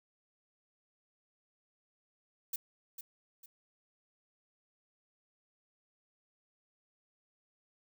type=noise with echo; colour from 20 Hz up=violet; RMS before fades=-36 dBFS; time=2.53-2.56 s; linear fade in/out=5 ms; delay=450 ms; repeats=2; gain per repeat=-9 dB; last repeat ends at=3.46 s; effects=none